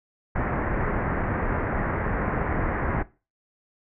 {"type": "low-pass noise", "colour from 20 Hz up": "pink", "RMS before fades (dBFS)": -26, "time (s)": [0.35, 3.03], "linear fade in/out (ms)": 10, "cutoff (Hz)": 2000, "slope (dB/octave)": 48, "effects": ["noise-tail reverb RT60 0.3 s tail -19 dB re dry"]}